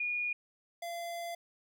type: tone pair in turn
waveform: sine / square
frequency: 2441 / 685 Hz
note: D#7 / F5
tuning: -34 / -34 cents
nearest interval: octave + minor seventh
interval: 2200 cents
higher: first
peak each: -31 / -38 dBFS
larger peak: first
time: 0-0.33 / 0.82-1.35 s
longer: second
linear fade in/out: 5 ms
effects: none